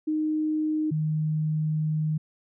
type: tone pair in turn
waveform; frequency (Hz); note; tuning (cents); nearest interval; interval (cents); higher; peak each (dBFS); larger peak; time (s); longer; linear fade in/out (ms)
sine; 309 / 154.87; D#4 / D#3; -12 / -8; octave; 1196; first; -23; neither; 0.07-0.91 / 0.91-2.18; second; 10
effects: none